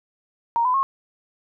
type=tone with pitch steps; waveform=sine; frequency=933 / 1005.8 / 1084.2 Hz; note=A#5 / B5 / C#6; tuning=+1 / +31 / -39 cents; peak=-17 dBFS; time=0.56-0.83 s; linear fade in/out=0 ms; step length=90 ms; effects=none